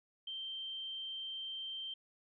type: tone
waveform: sine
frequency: 3136 Hz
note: G7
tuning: in tune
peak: -40 dBFS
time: 0.27-1.94 s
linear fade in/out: 5 ms
effects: none